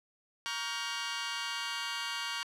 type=chord; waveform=15% pulse; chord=G half-diminished seventh; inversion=first; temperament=just; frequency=940.8 / 1128.9 / 1411.2 / 1568 Hz; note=Bb5 / Db6 / F6 / G6; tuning=+16 / +31 / +18 / 0 cents; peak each=-34 dBFS; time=0.46-2.43 s; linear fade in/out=0 ms; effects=low-pass 8000 Hz 12 dB/octave